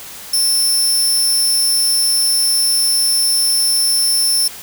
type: tone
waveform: 20% pulse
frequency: 5360 Hz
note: E8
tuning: 28 cents sharp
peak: -7 dBFS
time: 0.33-4.48 s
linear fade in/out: 5 ms
effects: white hiss -33 dBFS RMS until 4.62 s